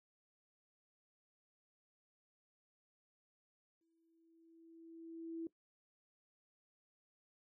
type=tone with exponential growth; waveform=sine; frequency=329.3 Hz; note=E4; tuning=2 cents flat; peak=-39 dBFS; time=3.81-5.47 s; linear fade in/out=2 ms; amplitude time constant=360 ms; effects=noise-tail reverb RT60 0.1 s tail -18 dB re dry